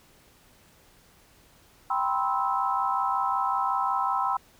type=chord; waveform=sine; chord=C major seventh; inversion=second; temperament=just; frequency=784.9 / 981.1 / 1046.5 / 1308.1 Hz; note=G5 / B5 / C6 / E6; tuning=+2 / -12 / 0 / -14 cents; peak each=-29 dBFS; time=1.9-4.37 s; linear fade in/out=5 ms; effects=pink hiss -58 dBFS RMS until 4.59 s